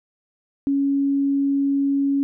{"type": "tone", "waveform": "sine", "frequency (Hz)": 278.1, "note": "C#4", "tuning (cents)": 6, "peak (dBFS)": -17, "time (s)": [0.67, 2.23], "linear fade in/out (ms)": 0, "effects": []}